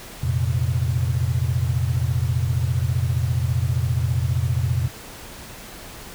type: chord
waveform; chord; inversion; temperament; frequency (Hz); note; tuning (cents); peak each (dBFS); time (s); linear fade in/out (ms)
sine; F suspended fourth; none; equal with one note detuned; 87.31 / 115.87 / 130.81; F2 / Bb2 / C3; 0 / -10 / 0; -23; 0.23-4.88; 5
effects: pink hiss -39 dBFS RMS until 6.14 s